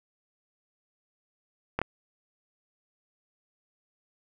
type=clicks; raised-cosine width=0.5 ms; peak=-12 dBFS; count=2; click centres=1.79 / 1.816 s; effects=none